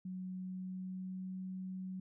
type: tone with pitch glide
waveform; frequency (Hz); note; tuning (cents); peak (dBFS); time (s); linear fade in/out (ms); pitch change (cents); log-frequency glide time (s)
sine; 185 to 186.83; F#3 to F#3; 0 to +17; -40; 0.05-2; 5; +17; 0.35-1.37
effects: none

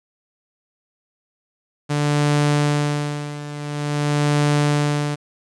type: tone with tremolo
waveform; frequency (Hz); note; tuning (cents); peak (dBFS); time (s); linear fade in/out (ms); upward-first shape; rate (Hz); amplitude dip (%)
sawtooth; 146.83; D3; 0; -11; 1.89-5.16; 20; sine; 0.48; 80
effects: resampled to 22050 Hz + 8-bit

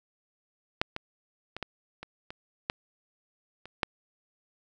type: clicks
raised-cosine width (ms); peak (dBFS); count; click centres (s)
0.3; -8 / -18 / -21 / -17 / -24 / -24 / -11 / -28 / -9; 9; 0.815 / 0.964 / 1.566 / 1.627 / 2.03 / 2.305 / 2.699 / 3.656 / 3.832
effects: none

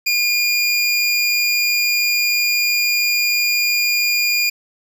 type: tone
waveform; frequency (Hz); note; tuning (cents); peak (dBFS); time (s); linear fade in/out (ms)
25% pulse; 2421; D#7; -48; -11; 0.06-4.5; 10
effects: none

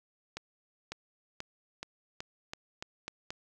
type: accelerating click train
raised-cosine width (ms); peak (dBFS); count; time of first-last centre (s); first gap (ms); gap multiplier
0.2; -21; 9; 0.37-3.305; 550; 0.88
effects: none

